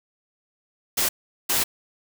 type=noise bursts at uneven times; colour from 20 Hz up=white; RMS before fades=-22 dBFS; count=2; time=0.97-1.09 / 1.49-1.64 s; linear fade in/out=10 ms; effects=none